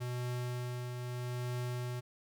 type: tone with tremolo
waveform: square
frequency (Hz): 123.47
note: B2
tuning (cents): 0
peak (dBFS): -35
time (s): 0-2.01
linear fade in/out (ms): 20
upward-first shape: triangle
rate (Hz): 0.79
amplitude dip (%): 40
effects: none